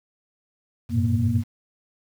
sine tone cluster, 92.9 / 101.1 / 112.1 / 124.6 / 235.2 Hz, F#2 / G#2 / A2 / B2 / A#3, +7 / -46 / +33 / +16 / +16 cents, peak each -24 / -27 / -23 / -28 / -24 dBFS, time 0.89-1.44 s, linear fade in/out 50 ms, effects tanh soft clip ceiling -8 dBFS + 8-bit

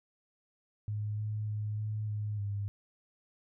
sine tone with pitch steps, 105.3 / 106.7 / 105.8 / 107.1 / 105.2 / 101.3 Hz, G#2 / G#2 / G#2 / A2 / G#2 / G#2, +24 / +47 / +33 / -46 / +23 / -43 cents, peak -32 dBFS, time 0.88-2.68 s, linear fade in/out 0 ms, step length 300 ms, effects none

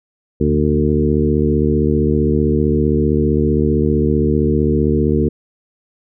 harmonic tone with a mistuned harmonic, 75.4 Hz, D2, 46 cents sharp, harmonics 1 / 2 / 3 / 4 / 5 / 6, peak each -19 / -19 / -18 / -20 / -19 / -21 dBFS, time 0.4-5.29 s, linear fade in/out 10 ms, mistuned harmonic 2, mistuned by -47 cents, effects none

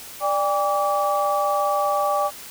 sine tone cluster, 589 / 804 / 1152 Hz, D5 / G5 / D6, +5 / +44 / -34 cents, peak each -23 dBFS, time 0.2-2.31 s, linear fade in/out 50 ms, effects white hiss -39 dBFS RMS until 2.5 s

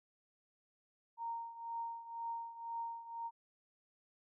sine tone with tremolo, 926 Hz, A#5, 12 cents flat, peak -37 dBFS, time 1.17-3.31 s, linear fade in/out 50 ms, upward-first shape triangle, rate 2 Hz, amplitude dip 80%, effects none

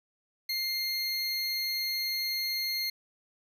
square tone pair together, 2100 / 4271 Hz, C7 / C8, +6 / +35 cents, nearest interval octave, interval 1229 cents, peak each -36 / -31 dBFS, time 0.49-2.9 s, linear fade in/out 5 ms, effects 11-bit

